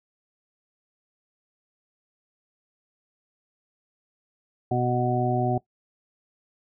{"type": "harmonic tone", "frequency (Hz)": 123.47, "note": "B2", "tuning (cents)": 0, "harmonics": [1, 2, 3, 5, 6], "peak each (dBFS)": [-26, -29, -28, -31, -26], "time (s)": [4.71, 5.58], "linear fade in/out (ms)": 5, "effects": ["noise-tail reverb RT60 0.1 s tail -19 dB re dry"]}